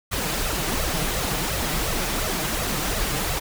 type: noise with flanger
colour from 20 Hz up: pink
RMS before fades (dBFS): -25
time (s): 0.11-3.4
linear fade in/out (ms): 20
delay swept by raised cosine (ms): 1.5 to 6.7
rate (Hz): 2.8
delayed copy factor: +0.85
effects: none